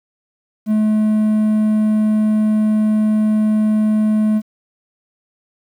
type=tone; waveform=triangle; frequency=214.7 Hz; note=A3; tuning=42 cents flat; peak=-10 dBFS; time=0.66-4.42 s; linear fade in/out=50 ms; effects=8-bit